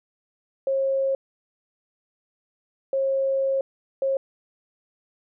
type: tone bursts at uneven times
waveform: sine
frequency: 540 Hz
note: C#5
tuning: 45 cents flat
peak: -20 dBFS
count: 3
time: 0.67-1.15 / 2.93-3.61 / 4.02-4.17 s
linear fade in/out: 2 ms
effects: none